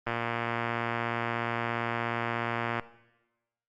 click train, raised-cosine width 0.5 ms, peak -15 dBFS, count 320, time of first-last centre 0.07-2.796 s, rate 117 Hz, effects noise-tail reverb RT60 1.0 s tail -17 dB re dry + Opus 32 kbps

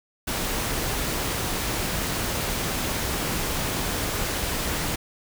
pink noise, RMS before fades -27 dBFS, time 0.27-4.96 s, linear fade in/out 10 ms, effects none

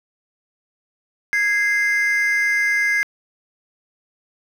triangle tone pair together, 1653.8 / 2082 Hz, G#6 / C7, -8 / -9 cents, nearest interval major third, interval 399 cents, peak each -17 / -16 dBFS, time 1.33-3.03 s, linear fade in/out 0 ms, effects tanh soft clip ceiling -9 dBFS + 8-bit

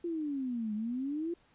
sine exponential two-way sweep, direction down then up, 350 to 207.7 to 350 Hz, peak -32 dBFS, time 0.04-1.34 s, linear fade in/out 5 ms, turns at 0.74 s, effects pink hiss -67 dBFS RMS until 1.54 s + resampled to 8000 Hz

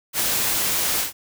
white noise with ADSR envelope, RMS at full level -20 dBFS, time 0.13-1.13 s, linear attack 68 ms, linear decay 4 ms, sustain -2 dB, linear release 130 ms, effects none

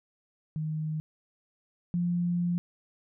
sine tone pair in turn, 155.56 / 174.61 Hz, D#3 / F3, 0 / 0 cents, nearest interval major second, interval 200 cents, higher second, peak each -29 / -25 dBFS, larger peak second, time 0.56-1 / 1.94-2.58 s, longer second, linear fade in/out 0 ms, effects none

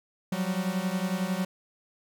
45% pulse beating tone pair, 180.8 / 191.8 Hz, F#3 / G3, -40 / -37 cents, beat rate 11 Hz, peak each -30 dBFS, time 0.32-1.45 s, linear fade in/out 5 ms, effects none

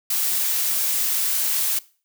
blue noise, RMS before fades -22 dBFS, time 0.1-1.79 s, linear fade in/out 5 ms, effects noise-tail reverb RT60 0.4 s tail -21 dB re dry

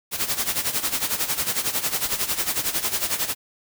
white noise with tremolo, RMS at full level -22 dBFS, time 0.11-3.35 s, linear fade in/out 50 ms, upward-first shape sine, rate 11 Hz, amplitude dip 75%, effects none

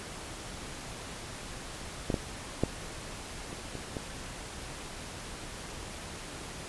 clicks, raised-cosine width 2 ms, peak -15 / -15 / -11 / -27 / -25 / -20 dBFS, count 6, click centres 2.102 / 2.142 / 2.636 / 3.529 / 3.753 / 3.968 s, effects pink hiss -42 dBFS RMS until 6.68 s + resampled to 24000 Hz

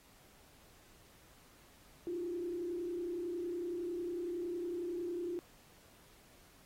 sine tone with frequency modulation, 348.9 Hz, F4, 2 cents flat, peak -36 dBFS, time 2.07-5.39 s, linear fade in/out 0 ms, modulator 30.9 Hz, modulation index 0.65, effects pink hiss -63 dBFS RMS until 6.65 s + AAC 48 kbps

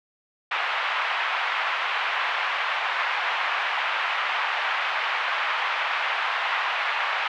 pink band-pass noise, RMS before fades -26 dBFS, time 0.51-7.28 s, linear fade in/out 5 ms, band 840 to 2900 Hz, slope 24 dB/octave, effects none

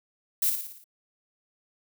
violet noise with echo, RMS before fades -24 dBFS, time 0.42-0.5 s, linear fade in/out 5 ms, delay 57 ms, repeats 6, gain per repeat -5 dB, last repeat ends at 0.842 s, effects none

